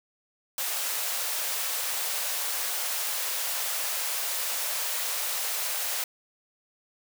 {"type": "high-pass noise", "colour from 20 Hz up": "white", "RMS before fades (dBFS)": -30, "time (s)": [0.58, 6.04], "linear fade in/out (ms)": 2, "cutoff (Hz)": 480, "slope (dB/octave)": 48, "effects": []}